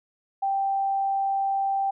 sine tone, 784 Hz, G5, in tune, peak -22 dBFS, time 0.42-1.91 s, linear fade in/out 10 ms, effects none

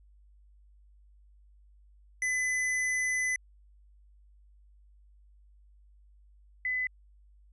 square / sine tone pair in turn, 2010 / 2010 Hz, B6 / B6, +30 / +30 cents, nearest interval unison, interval 0 cents, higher neither, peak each -28 dBFS, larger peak neither, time 2.22-3.36 / 6.65-6.87 s, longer first, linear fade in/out 2 ms, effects added 50 Hz sine -56 dBFS peak until 7.52 s + resampled to 24000 Hz

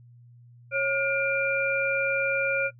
sine tone cluster, 548 / 1428 / 2380 Hz, C#5 / F6 / D7, -20 / +38 / +22 cents, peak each -27 dBFS, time 0.71-2.71 s, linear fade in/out 50 ms, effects noise-tail reverb RT60 0.1 s tail -24 dB re dry + added 120 Hz sine -49 dBFS peak until 2.79 s

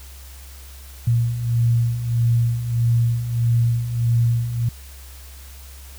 sine beating tone pair, 116.54 / 118.14 Hz, A#2 / A#2, 0 / +24 cents, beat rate 1.6 Hz, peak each -23 / -17 dBFS, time 1.07-4.69 s, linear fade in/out 5 ms, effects added 67 Hz sine -38 dBFS peak until 5.98 s + white hiss -45 dBFS RMS until 5.98 s

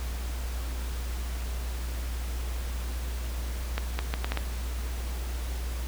accelerating click train, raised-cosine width 0.3 ms, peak -13 dBFS, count 6, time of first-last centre 3.78-4.373 s, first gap 210 ms, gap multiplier 0.71, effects added 60 Hz sine -30 dBFS peak until 5.87 s + pink hiss -42 dBFS RMS until 5.87 s

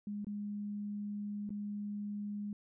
sine tone with dropouts, 206 Hz, G#3, 14 cents flat, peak -37 dBFS, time 0.07-2.53 s, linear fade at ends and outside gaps 2 ms, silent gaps 0.246-0.268 / 1.493-1.504 s, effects none

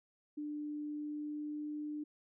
sine tone with pitch glide, 297.4 to 299.1 Hz, D4 to D4, +22 to +32 cents, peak -38 dBFS, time 0.37-2.04 s, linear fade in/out 10 ms, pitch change +10 cents, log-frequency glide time 0.84-1.74 s, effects none

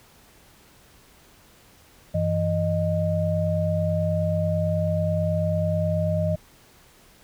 sine tone cluster, 95.3 / 164.5 / 617 Hz, G2 / E3 / D#5, -48 / -3 / -15 cents, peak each -25 dBFS, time 2.14-6.36 s, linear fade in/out 10 ms, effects pink hiss -54 dBFS RMS until 7.23 s

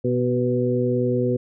harmonic tone with a mistuned harmonic, 123.47 Hz, B2, in tune, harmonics 1 / 2 / 3 / 4, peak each -24 / -24 / -24 / -24 dBFS, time 0.04-1.37 s, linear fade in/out 10 ms, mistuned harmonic 3, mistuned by +24 cents, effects none

